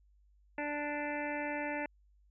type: harmonic tone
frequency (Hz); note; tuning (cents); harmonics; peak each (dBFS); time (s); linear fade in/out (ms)
293.7; D4; 0; 1 / 2 / 3 / 5 / 6 / 7 / 8 / 9; -40 / -40 / -41 / -47 / -43 / -44 / -47 / -48; 0.58-1.86; 2
effects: added 50 Hz sine -63 dBFS peak until 2.3 s